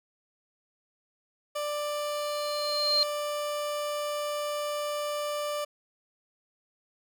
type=tone; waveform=30% pulse; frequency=590 Hz; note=D5; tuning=8 cents sharp; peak=-27 dBFS; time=1.55-5.65 s; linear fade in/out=10 ms
type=tone with exponential growth; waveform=sine; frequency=4186 Hz; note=C8; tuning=in tune; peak=-20 dBFS; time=1.78-3.03 s; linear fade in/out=0 ms; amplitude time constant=270 ms
effects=none